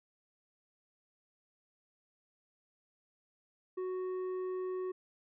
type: tone with tanh clipping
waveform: sine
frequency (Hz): 370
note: F#4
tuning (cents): 0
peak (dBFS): -36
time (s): 3.77-4.92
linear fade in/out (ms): 10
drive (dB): 7
effects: none